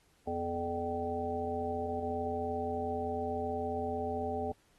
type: harmonic tone with a mistuned harmonic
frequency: 85.7 Hz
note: F2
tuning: 32 cents flat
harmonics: 1 / 3 / 5 / 7 / 9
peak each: -42 / -40 / -37 / -40 / -37 dBFS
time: 0.27-4.52 s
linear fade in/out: 5 ms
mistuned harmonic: 3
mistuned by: -64 cents
effects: pink hiss -69 dBFS RMS until 4.78 s + AAC 32 kbps